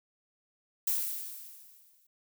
violet noise with exponential decay, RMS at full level -28 dBFS, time 0.87-2.07 s, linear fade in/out 5 ms, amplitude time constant 260 ms, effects none

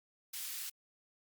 white high-pass noise, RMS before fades -42 dBFS, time 0.33-0.7 s, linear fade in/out 10 ms, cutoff 2000 Hz, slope 12 dB/octave, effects Opus 48 kbps

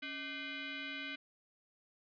sine tone with frequency modulation, 277.2 Hz, C#4, in tune, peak -40 dBFS, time 0.02-1.16 s, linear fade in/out 10 ms, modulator 905 Hz, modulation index 3.5, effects resampled to 11025 Hz

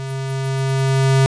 square tone with level ramp, 134.2 Hz, C3, 44 cents sharp, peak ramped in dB -25 to -11 dBFS, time 0-1.26 s, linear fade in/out 0 ms, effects resampled to 22050 Hz + 7-bit

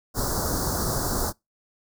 pink band-stop noise, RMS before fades -26 dBFS, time 0.14-1.33 s, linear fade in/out 50 ms, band 1500 to 4500 Hz, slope 48 dB/octave, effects noise-tail reverb RT60 0.2 s tail -25 dB re dry

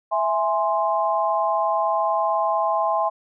sine chord, E augmented, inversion none, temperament equal, 659.3 / 830.6 / 1046.5 Hz, E5 / G#5 / B#5, 0 / 0 / 0 cents, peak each -23 dBFS, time 0.11-3.1 s, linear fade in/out 20 ms, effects none

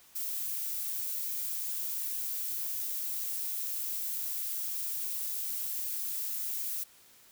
violet noise, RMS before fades -35 dBFS, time 0.15-6.84 s, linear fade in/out 10 ms, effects white hiss -59 dBFS RMS until 7.31 s

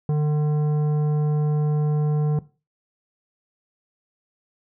triangle tone with tanh clipping, 150 Hz, D3, 37 cents sharp, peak -20 dBFS, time 0.09-2.39 s, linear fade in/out 2 ms, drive 15 dB, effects noise-tail reverb RT60 0.3 s tail -17 dB re dry

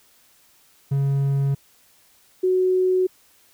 triangle / sine tone pair in turn, 138.59 / 370 Hz, C#3 / F#4, 0 / 0 cents, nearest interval octave + perfect fourth, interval 1700 cents, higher second, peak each -16 dBFS, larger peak neither, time 0.91-1.55 / 2.43-3.07 s, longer neither, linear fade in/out 10 ms, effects white hiss -57 dBFS RMS until 3.53 s

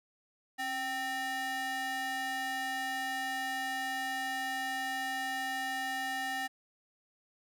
square ring-modulated tone, 523.3 Hz, C5, in tune, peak -31 dBFS, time 0.58-6.48 s, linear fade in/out 20 ms, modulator 1300 Hz, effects none

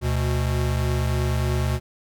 square tone pair together, 72.78 / 122.4 Hz, D2 / B2, -15 / -15 cents, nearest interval major sixth, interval 900 cents, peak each -24 dBFS, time 0.01-1.8 s, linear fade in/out 50 ms, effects none

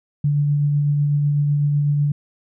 sine tone with tremolo, 145.5 Hz, D3, 16 cents flat, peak -14 dBFS, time 0.24-2.12 s, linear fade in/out 5 ms, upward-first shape triangle, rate 8 Hz, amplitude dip 25%, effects none

